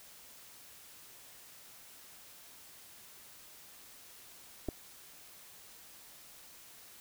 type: clicks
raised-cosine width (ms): 2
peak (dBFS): -23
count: 2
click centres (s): 4.686 / 4.689
effects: white hiss -55 dBFS RMS until 7 s